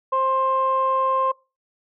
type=tone pair together; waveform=sine; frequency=527.5 / 1055 Hz; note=C5 / C6; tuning=+14 / +14 cents; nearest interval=octave; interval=1200 cents; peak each=-23 / -18 dBFS; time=0.12-1.32 s; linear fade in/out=10 ms; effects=noise-tail reverb RT60 0.3 s tail -24 dB re dry + tanh soft clip ceiling -12 dBFS